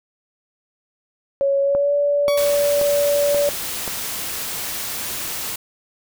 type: tone with pitch glide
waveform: sine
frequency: 554.4 to 575.9 Hz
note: C#5 to D5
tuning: 0 to -34 cents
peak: -15 dBFS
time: 1.41-3.49 s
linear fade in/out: 0 ms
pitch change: +66 cents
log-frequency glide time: 1.61-1.94 s
type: click train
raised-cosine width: 1 ms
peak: -14 dBFS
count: 5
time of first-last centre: 1.75-3.878 s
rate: 1.88 Hz
type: tone with exponential decay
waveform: 15% pulse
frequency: 1126 Hz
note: C#6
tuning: 27 cents sharp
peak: -17 dBFS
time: 2.28-2.97 s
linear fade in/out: 1 ms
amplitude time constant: 150 ms
type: noise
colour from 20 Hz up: white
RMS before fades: -27 dBFS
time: 2.37-5.56 s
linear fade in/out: 5 ms
effects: none